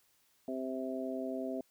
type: harmonic tone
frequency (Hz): 130.81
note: C3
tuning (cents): 0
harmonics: 2 / 3 / 4 / 5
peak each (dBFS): -38 / -42 / -44 / -40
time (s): 0.48-1.61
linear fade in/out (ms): 2
effects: white hiss -71 dBFS RMS until 1.7 s